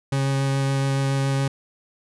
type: tone with vibrato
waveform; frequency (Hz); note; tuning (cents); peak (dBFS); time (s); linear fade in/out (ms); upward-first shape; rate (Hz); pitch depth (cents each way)
40% pulse; 136.6; C#3; -25; -19; 0.12-1.48; 5; sine; 7.1; 8
effects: resampled to 24000 Hz